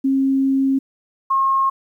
sine tone pair in turn, 269.4 / 1077.6 Hz, C#4 / C#6, -49 / -49 cents, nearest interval 2 octaves, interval 2400 cents, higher second, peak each -14 dBFS, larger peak neither, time 0.04-0.79 / 1.3-1.7 s, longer first, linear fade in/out 10 ms, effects 9-bit

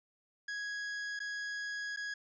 45% pulse tone with dropouts, 1661.2 Hz, G#6, in tune, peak -37 dBFS, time 0.48-2.14 s, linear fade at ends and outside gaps 5 ms, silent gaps 1.192-1.201 / 1.963-1.971 s, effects resampled to 16000 Hz

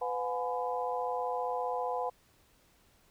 harmonic tone with a mistuned harmonic, 167.2 Hz, E3, 25 cents sharp, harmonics 3 / 4 / 5 / 6, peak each -35 / -36 / -37 / -38 dBFS, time 0.01-2.1 s, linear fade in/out 10 ms, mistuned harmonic 4, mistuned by +130 cents, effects pink hiss -66 dBFS RMS until 3.1 s

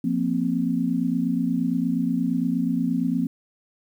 sine chord, F suspended fourth, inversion none, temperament equal, 174.61 / 233.1 / 261.6 Hz, F3 / Bb3 / C4, 0 / 0 / 0 cents, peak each -26 / -25 / -24 dBFS, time 0.04-3.27 s, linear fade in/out 5 ms, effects 9-bit

